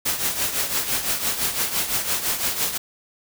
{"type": "noise with tremolo", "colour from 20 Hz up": "white", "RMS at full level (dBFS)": -21, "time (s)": [0.05, 2.78], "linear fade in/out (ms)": 10, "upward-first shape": "triangle", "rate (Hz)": 5.9, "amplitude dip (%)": 70, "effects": []}